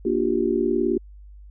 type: chord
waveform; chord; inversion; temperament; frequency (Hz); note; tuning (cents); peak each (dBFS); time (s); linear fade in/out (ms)
sine; G minor seventh; first; just; 235.2 / 294 / 352.8 / 392; Bb3 / D4 / F4 / G4; +16 / +2 / +18 / 0; -26 / -26 / -23 / -24; 0.05-0.98; 5
effects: added 50 Hz sine -41 dBFS peak until 1.5 s